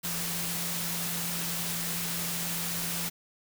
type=tone in noise; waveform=sine; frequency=170.7 Hz; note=F3; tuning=39 cents flat; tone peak=-38 dBFS; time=0.03-3.1 s; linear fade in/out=20 ms; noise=white; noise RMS=-33 dBFS; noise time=0.03-3.1 s; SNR=-8 dB; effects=none